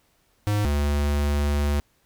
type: tone pair in turn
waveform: square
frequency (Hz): 103.83 / 72.55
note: G#2 / D2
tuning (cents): 0 / -21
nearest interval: tritone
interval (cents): 621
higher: first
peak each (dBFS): -21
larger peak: neither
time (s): 0.47-0.65 / 0.65-1.8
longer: second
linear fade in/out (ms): 0
effects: pink hiss -65 dBFS RMS until 2.05 s